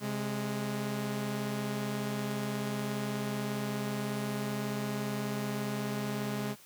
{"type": "tone pair together", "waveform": "sawtooth", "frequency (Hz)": [132.92, 207.7], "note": ["C3", "G#3"], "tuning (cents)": [28, 0], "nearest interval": "minor sixth", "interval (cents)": 772, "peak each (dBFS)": [-33, -30], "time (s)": [0, 6.56], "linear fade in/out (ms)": 50, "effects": ["white hiss -56 dBFS RMS until 6.65 s"]}